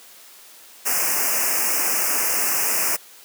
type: band-stop noise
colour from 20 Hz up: white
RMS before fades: -21 dBFS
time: 0.85-2.97 s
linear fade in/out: 20 ms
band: 2800 to 5000 Hz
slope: 96 dB/octave
effects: white hiss -46 dBFS RMS until 3.24 s + high-pass 300 Hz 12 dB/octave